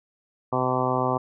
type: harmonic tone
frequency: 127.8 Hz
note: C3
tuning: 40 cents flat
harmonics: 1 / 2 / 3 / 4 / 5 / 6 / 7 / 8 / 9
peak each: -30 / -30 / -30 / -30 / -30 / -30 / -30 / -30 / -30 dBFS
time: 0.52-1.18 s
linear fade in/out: 10 ms
effects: none